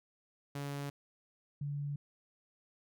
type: tone pair in turn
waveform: sawtooth / sine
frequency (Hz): 141.9 / 143.8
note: C#3 / D3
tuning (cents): +41 / -36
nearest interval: unison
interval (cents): 23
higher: second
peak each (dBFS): -34 / -35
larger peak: first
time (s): 0.55-0.9 / 1.61-1.96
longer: neither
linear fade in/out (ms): 5
effects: none